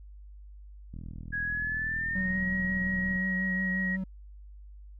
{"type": "click train", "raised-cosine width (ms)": 5, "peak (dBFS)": -30, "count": 92, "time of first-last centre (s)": [0.94, 3.16], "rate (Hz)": 41}
{"type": "tone with pitch glide", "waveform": "sine", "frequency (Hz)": [1661.2, 1897.2], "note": ["G#6", "A#6"], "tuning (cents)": [0, 30], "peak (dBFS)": -29, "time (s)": [1.32, 3.97], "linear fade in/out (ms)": 20, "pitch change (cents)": 230, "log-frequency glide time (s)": [1.43, 2.44]}
{"type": "tone with vibrato", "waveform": "triangle", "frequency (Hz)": 187.5, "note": "F#3", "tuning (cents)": 23, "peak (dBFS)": -28, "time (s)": [2.15, 4.04], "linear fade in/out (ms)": 5, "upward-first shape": "triangle", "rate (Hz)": 5.6, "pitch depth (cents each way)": 30}
{"effects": ["added 50 Hz sine -45 dBFS peak until 4.99 s"]}